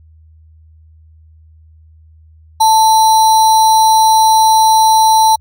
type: tone with sample-and-hold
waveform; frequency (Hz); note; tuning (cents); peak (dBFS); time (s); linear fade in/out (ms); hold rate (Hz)
sine; 880; A5; 0; -5; 2.6-5.36; 10; 4900
effects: added 79 Hz sine -40 dBFS peak until 5.4 s + MP3 64 kbps